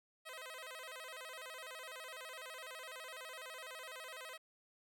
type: tone with vibrato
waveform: 10% pulse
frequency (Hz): 572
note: D5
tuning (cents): -46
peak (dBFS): -39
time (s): 0.25-4.38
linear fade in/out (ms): 20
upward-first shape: square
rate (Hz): 12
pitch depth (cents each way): 190
effects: none